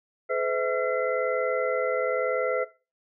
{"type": "tone cluster", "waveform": "sine", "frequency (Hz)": [428.2, 509, 650, 1360, 2036], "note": ["A4", "C5", "E5", "F6", "C7"], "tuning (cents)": [-47, -48, -24, -46, -48], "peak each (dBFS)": [-31, -27, -31, -31, -34], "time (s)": [0.29, 2.65], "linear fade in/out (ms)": 20, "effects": ["noise-tail reverb RT60 0.3 s tail -17 dB re dry"]}